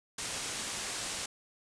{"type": "low-pass noise", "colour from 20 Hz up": "white", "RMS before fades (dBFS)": -38, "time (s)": [0.18, 1.26], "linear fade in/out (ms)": 5, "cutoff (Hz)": 9400, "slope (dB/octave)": 48, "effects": []}